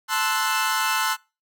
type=chord; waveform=sawtooth; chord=F# half-diminished seventh; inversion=first; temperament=equal; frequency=880 / 1046.5 / 1318.5 / 1480 Hz; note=A5 / C6 / E6 / F#6; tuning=0 / 0 / 0 / 0 cents; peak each=-23 dBFS; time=0.08-1.17 s; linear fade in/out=50 ms; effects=noise-tail reverb RT60 0.3 s tail -25 dB re dry